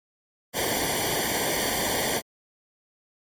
pink noise with comb filter, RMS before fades -26 dBFS, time 0.53-2.22 s, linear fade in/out 50 ms, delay 0.76 ms, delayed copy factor -1, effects MP3 64 kbps

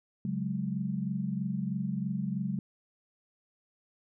sine chord, C# suspended fourth, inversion none, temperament just, 138.59 / 184.79 / 207.9 Hz, C#3 / F#3 / G#3, 0 / -2 / +2 cents, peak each -36 / -33 / -34 dBFS, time 0.25-2.59 s, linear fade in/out 2 ms, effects none

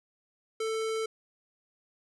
square tone, 443.1 Hz, A4, 12 cents sharp, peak -30 dBFS, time 0.6-1.06 s, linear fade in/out 5 ms, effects resampled to 24000 Hz

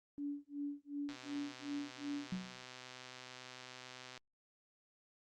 sine tone with tremolo, 287.2 Hz, D4, 39 cents flat, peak -37 dBFS, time 0.18-2.35 s, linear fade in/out 0 ms, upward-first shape sine, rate 2.7 Hz, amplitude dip 100%
click train, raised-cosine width 0.2 ms, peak -33 dBFS, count 393, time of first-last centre 1.09-4.177 s, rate 127 Hz
sine tone with exponential decay, 185 Hz, F#3, in tune, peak -34 dBFS, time 2.32-2.65 s, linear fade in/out 5 ms, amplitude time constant 71 ms
effects Opus 32 kbps

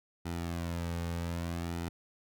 sawtooth tone with flanger, 85 Hz, F2, 46 cents flat, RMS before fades -36 dBFS, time 0.25-1.89 s, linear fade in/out 10 ms, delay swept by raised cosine 1.8 to 3 ms, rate 0.63 Hz, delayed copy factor -0.55, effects none

